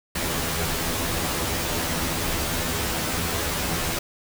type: noise with comb filter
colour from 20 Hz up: pink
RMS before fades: -26 dBFS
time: 0.15-3.99 s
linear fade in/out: 5 ms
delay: 12 ms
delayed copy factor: +0.95
effects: none